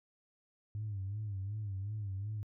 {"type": "tone with vibrato", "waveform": "sine", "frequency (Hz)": 101.5, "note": "G#2", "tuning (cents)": -39, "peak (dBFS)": -35, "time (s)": [0.75, 2.43], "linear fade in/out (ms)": 0, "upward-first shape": "sine", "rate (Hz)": 2.7, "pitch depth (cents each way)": 110, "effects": ["tanh soft clip ceiling -32 dBFS"]}